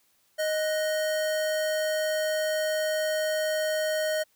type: tone pair together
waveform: square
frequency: 622.3 / 1480.1 Hz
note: D#5 / F#6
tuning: 0 / 0 cents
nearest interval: octave + minor third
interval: 1500 cents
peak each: -26 / -38 dBFS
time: 0.38-4.24 s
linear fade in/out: 20 ms
effects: white hiss -67 dBFS RMS until 4.35 s